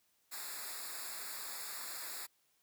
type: noise with comb filter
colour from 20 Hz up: white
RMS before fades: -44 dBFS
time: 0.31-2.27 s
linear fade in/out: 20 ms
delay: 0.33 ms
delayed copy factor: -1
effects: white hiss -75 dBFS RMS until 2.62 s + high-pass 60 Hz 12 dB/octave